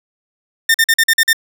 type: tone bursts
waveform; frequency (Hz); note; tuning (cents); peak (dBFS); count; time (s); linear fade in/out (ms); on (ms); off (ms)
sawtooth; 1812; A#6; -50; -5; 7; 0.69-1.331; 5; 53; 45
effects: none